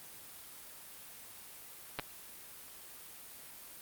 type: clicks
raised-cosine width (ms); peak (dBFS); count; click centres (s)
0.3; -19; 2; 1.989 / 1.996
effects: white hiss -51 dBFS RMS until 3.81 s + Opus 32 kbps